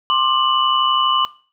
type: tone cluster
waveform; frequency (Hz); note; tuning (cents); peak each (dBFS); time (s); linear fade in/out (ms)
sine; 1055 / 1187 / 2967; C6 / D6 / F#7; +14 / +18 / +4; -18; 0.1-1.25; 0
effects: noise-tail reverb RT60 0.4 s tail -19 dB re dry